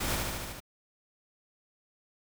pink noise with echo, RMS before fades -32 dBFS, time 0-0.16 s, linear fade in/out 10 ms, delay 74 ms, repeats 6, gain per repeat -2 dB, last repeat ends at 0.604 s, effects none

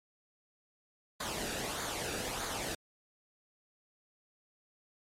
pink noise with flanger, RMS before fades -37 dBFS, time 1.2-2.75 s, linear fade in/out 5 ms, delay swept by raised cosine 0.36 to 0.97 ms, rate 1.6 Hz, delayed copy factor -0.6, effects low-pass 11000 Hz 12 dB/octave + MP3 64 kbps

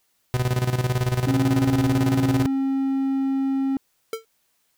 45% pulse tone with tremolo, 125.3 Hz, B2, 25 cents sharp, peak -18 dBFS, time 0.34-2.46 s, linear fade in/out 0 ms, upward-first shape square, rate 18 Hz, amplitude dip 70%
triangle tone, 269.7 Hz, C#4, 47 cents flat, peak -18 dBFS, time 1.27-3.77 s, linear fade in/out 2 ms
square tone with exponential decay, 447.9 Hz, A4, 31 cents sharp, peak -23 dBFS, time 4.13-4.25 s, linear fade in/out 2 ms, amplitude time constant 26 ms
effects white hiss -68 dBFS RMS until 4.77 s

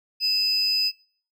triangle tone pair together, 2637 / 5002 Hz, E7 / D#8, 0 / +8 cents, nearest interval major seventh, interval 1108 cents, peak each -28 / -17 dBFS, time 0.2-0.92 s, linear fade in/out 50 ms, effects noise-tail reverb RT60 0.5 s tail -25 dB re dry + tanh soft clip ceiling -17 dBFS

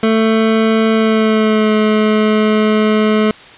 25% pulse tone with pitch glide, 221.7 to 214.8 Hz, A3 to A3, +13 to -41 cents, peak -6 dBFS, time 0.03-3.31 s, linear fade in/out 2 ms, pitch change -54 cents, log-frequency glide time 0.93-1.73 s, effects white hiss -37 dBFS RMS until 3.57 s + resampled to 8000 Hz

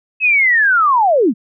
sine linear sweep, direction down, 2607 to 183.4 Hz, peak -9 dBFS, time 0.2-1.34 s, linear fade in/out 50 ms, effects none

